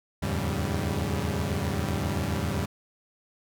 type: tone cluster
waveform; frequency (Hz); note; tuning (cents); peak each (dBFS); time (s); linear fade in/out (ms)
sawtooth; 79.1 / 86.7 / 105.2 / 140.1 / 195.3; D#2 / F2 / G#2 / C#3 / G3; +29 / -12 / +23 / +19 / -6; -29; 0.22-2.66; 10
effects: none